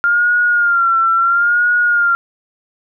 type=tone with vibrato; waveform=sine; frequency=1396.9 Hz; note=F6; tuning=in tune; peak=-10 dBFS; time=0.04-2.15 s; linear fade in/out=0 ms; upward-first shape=sine; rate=0.74 Hz; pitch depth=63 cents each way; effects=none